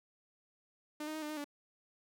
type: tone with pitch steps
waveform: sawtooth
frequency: 301.5 / 309.7 / 313.1 / 300.4 / 307.2 / 289.3 Hz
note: D4 / D#4 / D#4 / D4 / D#4 / D4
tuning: +46 / -8 / +11 / +39 / -22 / -26 cents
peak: -35 dBFS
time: 1-1.444 s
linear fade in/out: 5 ms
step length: 74 ms
effects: none